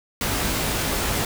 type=noise with comb filter; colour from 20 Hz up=pink; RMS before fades=-24 dBFS; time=0.21-1.25 s; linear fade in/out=2 ms; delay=19 ms; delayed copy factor=+0.5; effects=none